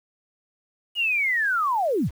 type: linear sweep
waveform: sine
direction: down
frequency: 2912 to 32.76 Hz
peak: -20 dBFS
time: 0.95-2.11 s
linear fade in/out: 50 ms
effects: 8-bit